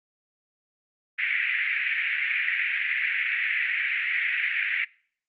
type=band-pass noise; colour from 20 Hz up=white; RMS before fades=-26 dBFS; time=1.18-4.85 s; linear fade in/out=10 ms; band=1800 to 2400 Hz; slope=48 dB/octave; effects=noise-tail reverb RT60 0.5 s tail -23 dB re dry + Opus 32 kbps